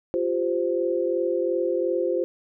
sine chord, F suspended second, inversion none, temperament equal with one note detuned, 349.2 / 392 / 519.9 Hz, F4 / G4 / C5, 0 / 0 / -11 cents, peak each -25 / -28 / -25 dBFS, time 0.14-2.24 s, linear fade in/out 0 ms, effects none

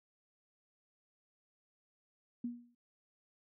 sine tone with exponential decay, 240 Hz, B3, 49 cents flat, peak -33 dBFS, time 2.44-2.75 s, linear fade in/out 5 ms, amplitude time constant 67 ms, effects none

